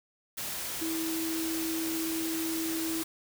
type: tone in noise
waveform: sine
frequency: 325 Hz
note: E4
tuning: 24 cents flat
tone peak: -31 dBFS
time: 0.81-3.03 s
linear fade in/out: 10 ms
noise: white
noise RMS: -36 dBFS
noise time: 0.37-3.04 s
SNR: +2 dB
effects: none